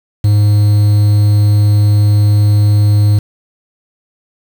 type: tone with quantisation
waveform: triangle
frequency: 103.83 Hz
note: G#2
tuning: in tune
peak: -4 dBFS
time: 0.24-3.19 s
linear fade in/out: 5 ms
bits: 5
effects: none